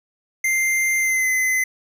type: tone with pitch glide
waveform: square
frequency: 2093 to 2040 Hz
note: C7 to C7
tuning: 0 to -44 cents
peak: -18 dBFS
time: 0.44-1.64 s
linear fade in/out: 5 ms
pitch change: -44 cents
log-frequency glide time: 0.98-1.28 s
effects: none